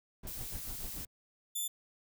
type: noise with tremolo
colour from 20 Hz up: brown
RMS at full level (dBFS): -42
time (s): 0.23-1.07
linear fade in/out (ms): 5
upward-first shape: triangle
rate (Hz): 6.9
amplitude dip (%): 100
type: noise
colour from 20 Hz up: blue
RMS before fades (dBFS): -43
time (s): 0.27-1.05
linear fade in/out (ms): 2
type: tone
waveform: 5% pulse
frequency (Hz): 3520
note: A7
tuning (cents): 0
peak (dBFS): -26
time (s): 1.55-1.68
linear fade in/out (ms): 10
effects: none